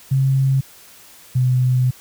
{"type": "tone pair in turn", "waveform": "sine", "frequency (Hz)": [134.4, 126.86], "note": ["C3", "B2"], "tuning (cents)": [47, 47], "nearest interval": "minor second", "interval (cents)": 100, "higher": "first", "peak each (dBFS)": -13, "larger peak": "neither", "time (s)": [[0.11, 0.61], [1.35, 1.91]], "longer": "second", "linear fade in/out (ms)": 10, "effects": ["white hiss -45 dBFS RMS until 2 s"]}